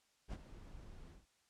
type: noise with ADSR envelope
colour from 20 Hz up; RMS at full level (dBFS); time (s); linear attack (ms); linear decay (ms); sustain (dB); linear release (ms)
brown; -41; 0.28-1.26; 47; 40; -13; 170
effects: white hiss -75 dBFS RMS until 1.49 s + low-pass 8000 Hz 12 dB/octave